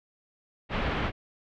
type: low-pass noise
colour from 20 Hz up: pink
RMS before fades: -29 dBFS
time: 0.69-1.12 s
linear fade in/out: 50 ms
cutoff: 3000 Hz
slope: 24 dB/octave
effects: none